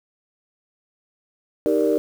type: chord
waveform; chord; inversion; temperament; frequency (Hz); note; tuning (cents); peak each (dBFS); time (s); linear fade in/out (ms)
sine; Eb major seventh; none; equal; 311.1 / 392 / 466.2 / 587.3; Eb4 / G4 / Bb4 / D5; 0 / 0 / 0 / 0; -21 / -22 / -20 / -23; 1.66-1.98; 0
effects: tanh soft clip ceiling -8 dBFS + 7-bit